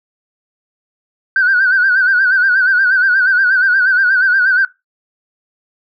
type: tone with vibrato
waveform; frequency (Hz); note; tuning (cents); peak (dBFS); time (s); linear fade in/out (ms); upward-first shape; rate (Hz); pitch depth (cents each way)
sine; 1518; F#6; +44; -8; 1.36-4.65; 2; sine; 8.4; 85
effects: noise-tail reverb RT60 0.2 s tail -19 dB re dry + tanh soft clip ceiling -4 dBFS